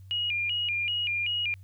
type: tone with vibrato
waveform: sine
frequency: 2637 Hz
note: E7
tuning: in tune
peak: -26 dBFS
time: 0.11-1.54 s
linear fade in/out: 0 ms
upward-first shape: square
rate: 2.6 Hz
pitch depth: 160 cents each way
effects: added 95 Hz sine -45 dBFS peak until 1.63 s + white hiss -70 dBFS RMS until 1.63 s